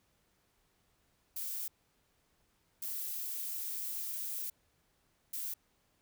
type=noise bursts at uneven times; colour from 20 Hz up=violet; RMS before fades=-39 dBFS; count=3; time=1.36-1.68 / 2.82-4.5 / 5.33-5.54 s; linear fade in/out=5 ms; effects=pink hiss -74 dBFS RMS until 6.01 s